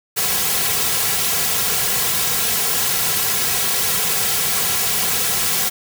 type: noise with comb filter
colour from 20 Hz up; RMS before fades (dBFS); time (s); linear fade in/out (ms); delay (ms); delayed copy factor
white; -19; 0.16-5.7; 20; 3.3; -0.9
effects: none